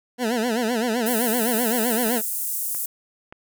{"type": "tone with vibrato", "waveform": "20% pulse", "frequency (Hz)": 232.9, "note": "A#3", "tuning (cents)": -1, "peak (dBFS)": -16, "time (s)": [0.18, 2.22], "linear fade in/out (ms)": 50, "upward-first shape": "sine", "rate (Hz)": 7.8, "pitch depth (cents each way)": 140}
{"type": "high-pass noise", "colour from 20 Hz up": "pink", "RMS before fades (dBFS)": -27, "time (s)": [1.06, 2.86], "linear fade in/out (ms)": 5, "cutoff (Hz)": 8900, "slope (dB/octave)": 24}
{"type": "clicks", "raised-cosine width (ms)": 0.5, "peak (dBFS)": -25, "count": 2, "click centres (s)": [2.748, 3.325]}
{"effects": []}